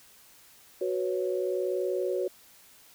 sine chord, F# suspended fourth, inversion none, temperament equal, 370 / 493.9 / 554.4 Hz, F#4 / B4 / C#5, 0 / 0 / 0 cents, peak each -29 / -33 / -32 dBFS, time 0.81-2.28 s, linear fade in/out 5 ms, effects white hiss -56 dBFS RMS until 2.94 s

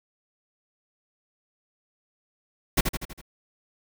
pink noise with echo, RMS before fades -19 dBFS, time 2.77-2.81 s, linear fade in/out 10 ms, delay 81 ms, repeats 5, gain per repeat -5 dB, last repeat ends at 3.215 s, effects none

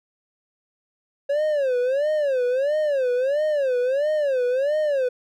triangle tone with vibrato, 550 Hz, C#5, 14 cents flat, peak -17 dBFS, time 1.29-5.09 s, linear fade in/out 10 ms, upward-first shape sine, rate 1.5 Hz, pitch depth 200 cents each way, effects none

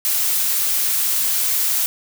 blue noise, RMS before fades -19 dBFS, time 0.05-1.86 s, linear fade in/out 0 ms, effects none

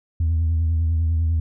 sine tone with vibrato, 81.5 Hz, E2, 19 cents flat, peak -15 dBFS, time 0.2-1.4 s, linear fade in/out 5 ms, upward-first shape triangle, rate 10 Hz, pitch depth 59 cents each way, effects tanh soft clip ceiling -15 dBFS

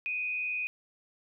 sine tone with frequency modulation, 2489 Hz, D#7, in tune, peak -30 dBFS, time 0.06-0.67 s, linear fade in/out 0 ms, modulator 103 Hz, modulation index 0.54, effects none

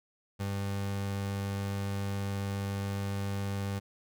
30% pulse tone, 99.2 Hz, G2, 21 cents sharp, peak -29 dBFS, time 0.39-3.8 s, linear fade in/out 20 ms, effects none

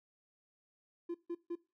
triangle tone bursts, 343.3 Hz, F4, 30 cents flat, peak -33 dBFS, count 3, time 1.09-1.555 s, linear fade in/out 10 ms, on 55 ms, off 150 ms, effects noise-tail reverb RT60 0.3 s tail -22 dB re dry + tanh soft clip ceiling -31 dBFS

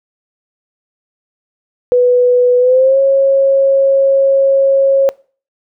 sine tone with pitch glide, 493.9 to 544.9 Hz, B4 to C#5, 0 to -30 cents, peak -6 dBFS, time 1.92-5.09 s, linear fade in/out 0 ms, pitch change +170 cents, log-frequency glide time 2.59-2.99 s, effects noise-tail reverb RT60 0.4 s tail -23 dB re dry

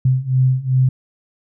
sine beating tone pair, 128.2 / 130.8 Hz, C3 / C3, -35 / 0 cents, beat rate 2.6 Hz, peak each -17 / -15 dBFS, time 0.05-0.89 s, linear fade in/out 5 ms, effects none

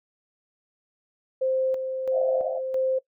sine tone with tremolo, 523 Hz, C5, 1 cent flat, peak -21 dBFS, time 1.41-2.99 s, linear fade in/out 10 ms, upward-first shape square, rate 1.5 Hz, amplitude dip 50%
white band-pass noise, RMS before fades -31 dBFS, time 2.11-2.61 s, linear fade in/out 50 ms, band 600 to 690 Hz, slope 96 dB/octave
effects noise-tail reverb RT60 0.1 s tail -20 dB re dry

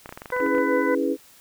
clicks, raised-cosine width 0.5 ms, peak -21 dBFS, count 12, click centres 0.059 / 0.092 / 0.125 / 0.175 / 0.219 / 0.258 / 0.303 / 0.365 / 0.403 / 0.463 / 0.55 / 0.582 s
harmonic tone, 499.5 Hz, B4, 20 cents sharp, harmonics 1 / 2 / 3 / 4, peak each -25 / -28 / -30 / -31 dBFS, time 0.32-0.95 s, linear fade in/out 5 ms
sine chord, C# minor seventh, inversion none, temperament equal with one note detuned, 277.2 / 326.6 / 415.3 / 493.9 Hz, C#4 / E4 / G#4 / B4, 0 / -16 / 0 / 0 cents, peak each -25 / -26 / -27 / -27 dBFS, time 0.39-1.17 s, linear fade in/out 50 ms
effects white hiss -52 dBFS RMS until 1.4 s

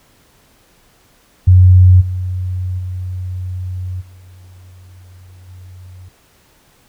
sine tone with level steps, 91.6 Hz, F#2, 17 cents flat, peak -3 / -17 / -20 / -37 / -33 dBFS, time 1.47-6.09 s, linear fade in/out 10 ms, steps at 2 / 2.78 / 4 / 5.47 s, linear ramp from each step 20 ms, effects pink hiss -52 dBFS RMS until 6.88 s

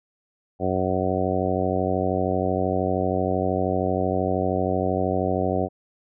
harmonic tone, 92.9 Hz, F#2, 7 cents sharp, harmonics 1 / 2 / 3 / 4 / 5 / 6 / 7 / 8, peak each -29 / -29 / -29 / -29 / -29 / -29 / -29 / -29 dBFS, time 0.59-5.69 s, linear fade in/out 50 ms, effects none

